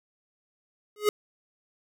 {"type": "tone with exponential growth", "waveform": "square", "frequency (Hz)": 419.1, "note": "G#4", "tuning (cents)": 16, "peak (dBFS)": -17, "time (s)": [0.96, 1.09], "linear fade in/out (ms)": 2, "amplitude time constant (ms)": 28, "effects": []}